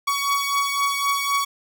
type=beating tone pair; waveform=sawtooth; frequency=1123 / 1126.9 Hz; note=C#6 / C#6; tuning=+22 / +28 cents; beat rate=3.9 Hz; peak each=-18 / -22 dBFS; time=0.07-1.45 s; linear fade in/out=10 ms; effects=none